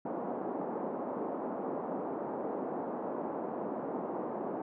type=band-pass noise; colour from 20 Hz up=pink; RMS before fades=-37 dBFS; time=0.05-4.62 s; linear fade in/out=5 ms; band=230 to 920 Hz; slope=24 dB/octave; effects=none